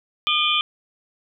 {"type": "tone cluster", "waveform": "sine", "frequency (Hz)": [1214, 2425, 3045, 3202, 3474], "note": ["D#6", "D#7", "F#7", "G7", "A7"], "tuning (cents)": [-43, -45, 49, 36, -23], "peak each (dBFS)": -24, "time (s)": [0.27, 0.61], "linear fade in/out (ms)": 0, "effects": []}